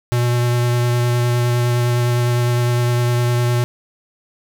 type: tone with vibrato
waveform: square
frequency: 121.1 Hz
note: B2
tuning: 34 cents flat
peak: -15 dBFS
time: 0.12-3.64 s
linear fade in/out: 0 ms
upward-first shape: triangle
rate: 9.8 Hz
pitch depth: 16 cents each way
effects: none